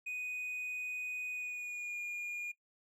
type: tone with pitch glide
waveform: triangle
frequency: 2489 to 2427 Hz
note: D#7 to D#7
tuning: 0 to -44 cents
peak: -36 dBFS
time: 0.06-2.52 s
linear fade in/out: 10 ms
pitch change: -44 cents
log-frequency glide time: 1.3-1.98 s
effects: noise-tail reverb RT60 0.1 s tail -18 dB re dry